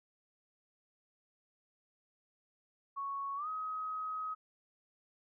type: tone with pitch glide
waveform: sine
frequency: 1108.7 to 1266.2 Hz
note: C#6 to D#6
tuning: 0 to +30 cents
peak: -36 dBFS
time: 2.96-4.35 s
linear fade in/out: 20 ms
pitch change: +230 cents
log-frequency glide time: 3.36-3.48 s
effects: none